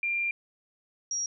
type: tone pair in turn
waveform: sine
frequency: 2385 / 5673 Hz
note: D7 / F8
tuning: +26 / +26 cents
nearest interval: octave + minor third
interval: 1500 cents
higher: second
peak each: -26 / -28 dBFS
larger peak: first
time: 0.03-0.31 / 1.11-1.26 s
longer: first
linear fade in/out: 2 ms
effects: none